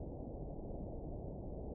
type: low-pass noise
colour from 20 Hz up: pink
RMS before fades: -45 dBFS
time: 0-1.74 s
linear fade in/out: 5 ms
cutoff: 720 Hz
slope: 48 dB/octave
effects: none